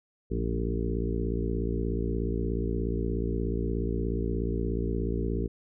harmonic tone with a mistuned harmonic, 56.8 Hz, A#1, 44 cents flat, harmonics 1 / 2 / 3 / 4 / 5 / 6 / 7 / 8, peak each -30 / -35 / -36 / -37 / -37 / -38 / -35 / -39 dBFS, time 0.3-5.48 s, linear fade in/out 20 ms, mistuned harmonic 3, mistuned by +58 cents, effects none

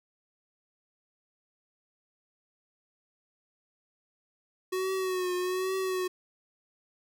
square tone with vibrato, 370 Hz, F#4, in tune, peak -29 dBFS, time 4.72-6.08 s, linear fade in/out 10 ms, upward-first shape triangle, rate 1.2 Hz, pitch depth 55 cents each way, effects none

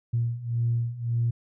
sine beating tone pair, 116.54 / 118.34 Hz, A#2 / A#2, 0 / +27 cents, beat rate 1.8 Hz, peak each -28 / -25 dBFS, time 0.13-1.31 s, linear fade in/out 10 ms, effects tanh soft clip ceiling -16 dBFS

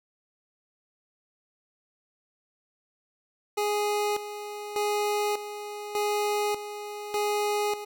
25% pulse tone with tremolo, 415.3 Hz, G#4, in tune, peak -21 dBFS, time 3.57-7.85 s, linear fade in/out 10 ms, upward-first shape square, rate 0.84 Hz, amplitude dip 70%, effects none

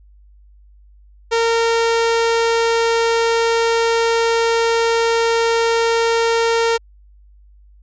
sawtooth tone, 459.8 Hz, A#4, 24 cents flat, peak -10 dBFS, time 1.31-6.78 s, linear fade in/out 20 ms, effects added 50 Hz sine -44 dBFS peak until 7.82 s + resampled to 16000 Hz

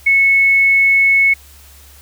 sine tone, 2200 Hz, C#7, 14 cents flat, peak -8 dBFS, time 0.06-1.34 s, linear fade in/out 10 ms, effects added 70 Hz sine -42 dBFS peak until 2.01 s + white hiss -44 dBFS RMS until 2.01 s

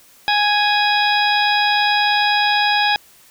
harmonic tone with a mistuned harmonic, 830.6 Hz, G#5, in tune, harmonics 1 / 2 / 3 / 4 / 5 / 6, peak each -17 / -20 / -22 / -23 / -24 / -25 dBFS, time 0.28-2.96 s, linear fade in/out 0 ms, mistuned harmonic 5, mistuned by -120 cents, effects white hiss -49 dBFS RMS until 3.3 s

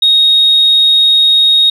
sine tone, 3743 Hz, A#7, 6 cents sharp, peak -4 dBFS, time 0.02-1.7 s, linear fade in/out 5 ms, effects tanh soft clip ceiling -1 dBFS

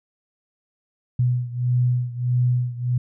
sine beating tone pair, 123.2 / 124.8 Hz, B2 / B2, -4 / +19 cents, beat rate 1.6 Hz, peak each -20 / -23 dBFS, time 1.19-2.98 s, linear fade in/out 5 ms, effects none

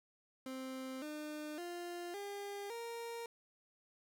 30% pulse tone with pitch steps, 261.6 / 302.2 / 349.2 / 403.4 / 466.1 Hz, C4 / D4 / F4 / G4 / A#4, 0 / +50 / 0 / +50 / 0 cents, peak -40 dBFS, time 0.46-3.26 s, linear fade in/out 2 ms, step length 560 ms, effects none

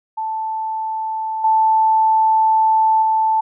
sine tone with level steps, 880 Hz, A5, in tune, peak -20 / -11 / -13 dBFS, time 0.17-3.41 s, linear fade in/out 10 ms, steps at 1.44 / 3.02 s, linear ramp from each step 5 ms, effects none

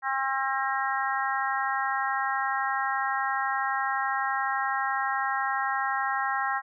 harmonic tone, 268.2 Hz, C4, 43 cents sharp, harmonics 3 / 4 / 5 / 6 / 7, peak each -30 / -31 / -32 / -33 / -33 dBFS, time 0.02-6.62 s, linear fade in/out 50 ms, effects none

